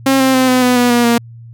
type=tone with pitch steps; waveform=sawtooth; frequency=268.8 / 263.7 / 258.7 / 253.9 / 249.1 / 244.4 / 239.8 / 235.2 Hz; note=C4 / C4 / C4 / B3 / B3 / B3 / A#3 / A#3; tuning=+47 / +14 / -19 / +48 / +15 / -18 / +49 / +16 cents; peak=-5 dBFS; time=0.06-1.18 s; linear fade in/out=5 ms; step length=140 ms; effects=added 116 Hz sine -32 dBFS peak until 1.53 s